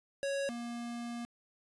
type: tone pair in turn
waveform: square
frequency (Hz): 554.4 / 236.9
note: C#5 / A#3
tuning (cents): 0 / +28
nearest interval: octave + minor third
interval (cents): 1472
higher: first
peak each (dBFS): -33 / -39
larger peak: first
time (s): 0.23-0.49 / 0.49-1.25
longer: second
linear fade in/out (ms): 0
effects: resampled to 24000 Hz + 11-bit